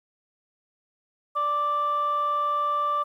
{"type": "tone pair together", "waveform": "sine", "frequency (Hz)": [587, 1174], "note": ["D5", "D6"], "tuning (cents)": [-1, -1], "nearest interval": "octave", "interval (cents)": 1200, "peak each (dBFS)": [-31, -21], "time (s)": [1.35, 3.04], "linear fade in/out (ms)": 20, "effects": ["tanh soft clip ceiling -19 dBFS", "10-bit"]}